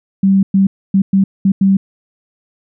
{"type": "tone bursts at uneven times", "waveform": "sine", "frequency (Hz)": 194.1, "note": "G3", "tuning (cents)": -17, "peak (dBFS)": -7, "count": 6, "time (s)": [[0.23, 0.43], [0.54, 0.67], [0.94, 1.02], [1.13, 1.24], [1.45, 1.52], [1.61, 1.77]], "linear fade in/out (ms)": 5, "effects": []}